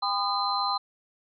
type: tone cluster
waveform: sine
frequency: 800 / 1010 / 1225 / 4094 Hz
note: G5 / B5 / D#6 / C8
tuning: +35 / +39 / -27 / -38 cents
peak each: -30 dBFS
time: 0.02-0.78 s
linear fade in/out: 10 ms
effects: none